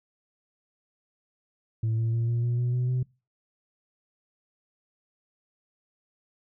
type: tone with pitch steps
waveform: sine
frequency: 111.8 / 113.82 / 115.88 / 117.97 / 120.1 / 122.27 / 124.48 / 126.73 Hz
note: A2 / A#2 / A#2 / A#2 / B2 / B2 / B2 / B2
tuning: +28 / -41 / -10 / +21 / -48 / -17 / +14 / +45 cents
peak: -21 dBFS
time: 1.83-3.03 s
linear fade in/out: 5 ms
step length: 150 ms
effects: noise-tail reverb RT60 0.3 s tail -26 dB re dry + tanh soft clip ceiling -22 dBFS